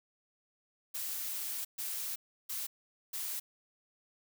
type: noise bursts at uneven times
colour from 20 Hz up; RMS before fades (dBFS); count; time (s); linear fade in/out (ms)
blue; -38; 4; 0.94-1.65 / 1.78-2.16 / 2.49-2.67 / 3.13-3.4; 10
effects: none